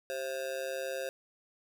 square tone with amplitude modulation, 531 Hz, C5, 25 cents sharp, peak -31 dBFS, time 0.1-1.09 s, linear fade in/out 0 ms, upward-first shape sine, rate 141 Hz, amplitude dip 90%, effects none

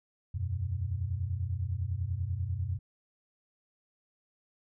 sine chord, E suspended second, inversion none, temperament equal, 82.41 / 92.5 / 123.47 Hz, E2 / F#2 / B2, 0 / 0 / 0 cents, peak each -37 / -32 / -37 dBFS, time 0.34-2.79 s, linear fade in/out 10 ms, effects none

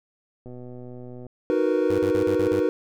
click train, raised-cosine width 2 ms, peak -28 dBFS, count 101, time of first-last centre 0.46-1.266 s, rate 124 Hz
triangle chord, B major seventh, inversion first, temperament equal, 311.1 / 370 / 466.2 / 493.9 Hz, D#4 / F#4 / A#4 / B4, 0 / 0 / 0 / 0 cents, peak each -23 dBFS, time 1.5-2.69 s, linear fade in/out 0 ms
sawtooth tone bursts, 98 Hz, G2, in tune, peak -26 dBFS, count 6, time 1.9-2.6 s, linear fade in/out 0 ms, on 85 ms, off 38 ms
effects none

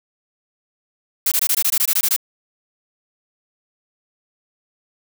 blue noise bursts, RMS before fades -17 dBFS, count 12, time 1.26-2.164 s, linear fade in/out 5 ms, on 57 ms, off 20 ms, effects none

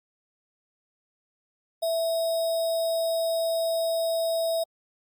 sine tone with sample-and-hold, 659.3 Hz, E5, in tune, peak -23 dBFS, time 1.82-4.64 s, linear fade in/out 10 ms, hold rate 4410 Hz, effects Opus 48 kbps

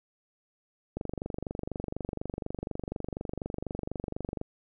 click train, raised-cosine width 2 ms, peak -20 dBFS, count 84, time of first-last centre 0.97-4.414 s, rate 24.1 Hz, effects none

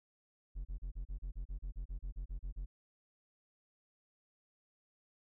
triangle tone bursts, 44.23 Hz, F1, 23 cents sharp, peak -36 dBFS, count 16, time 0.55-2.66 s, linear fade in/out 20 ms, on 100 ms, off 34 ms, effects none

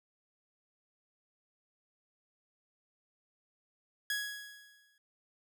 sawtooth tone with exponential decay, 1668 Hz, G#6, 7 cents sharp, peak -27 dBFS, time 4.1-4.98 s, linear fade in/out 2 ms, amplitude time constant 190 ms, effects none

